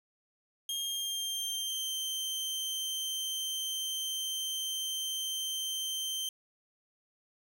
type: tone with pitch glide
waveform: sawtooth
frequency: 3224 to 3123 Hz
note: G7 to G7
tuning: +48 to -7 cents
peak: -30 dBFS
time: 0.69-6.29 s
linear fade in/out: 2 ms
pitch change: -55 cents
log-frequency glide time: 0.82-1.95 s
effects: none